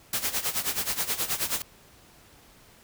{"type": "noise with tremolo", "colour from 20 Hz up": "white", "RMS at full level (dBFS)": -26, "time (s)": [0.13, 1.62], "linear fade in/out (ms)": 2, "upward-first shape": "sine", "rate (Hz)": 9.4, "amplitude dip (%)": 80, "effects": ["pink hiss -55 dBFS RMS until 2.83 s"]}